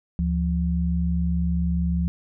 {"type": "tone pair together", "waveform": "sine", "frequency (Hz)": [72.86, 173.3], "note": ["D2", "F3"], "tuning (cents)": [-13, -13], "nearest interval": "octave + minor third", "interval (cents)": 1500, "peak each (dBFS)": -23, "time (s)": [0.19, 2.08], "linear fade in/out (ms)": 0, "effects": []}